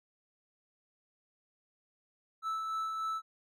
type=tone with tremolo; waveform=triangle; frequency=1313 Hz; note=E6; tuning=7 cents flat; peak=-30 dBFS; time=2.42-3.22 s; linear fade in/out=50 ms; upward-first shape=sine; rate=3.4 Hz; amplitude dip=30%; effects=none